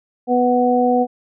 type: harmonic tone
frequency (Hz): 247.1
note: B3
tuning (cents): +1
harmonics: 1 / 2 / 3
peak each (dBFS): -17 / -17 / -17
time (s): 0.27-1.07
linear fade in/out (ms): 50
effects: none